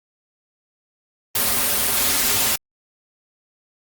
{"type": "noise with comb filter", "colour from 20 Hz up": "white", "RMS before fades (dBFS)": -19, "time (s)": [1.35, 2.56], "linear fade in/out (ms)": 5, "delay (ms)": 6.1, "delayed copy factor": -1, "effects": ["Opus 32 kbps"]}